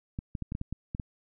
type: clicks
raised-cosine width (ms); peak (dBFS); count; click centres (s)
5; -21; 9; 0.189 / 0.352 / 0.423 / 0.521 / 0.551 / 0.614 / 0.726 / 0.949 / 0.998
effects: none